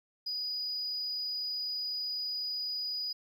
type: tone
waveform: triangle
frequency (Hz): 4934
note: D#8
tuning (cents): -15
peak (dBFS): -30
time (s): 0.26-3.13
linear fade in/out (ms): 10
effects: tanh soft clip ceiling -30 dBFS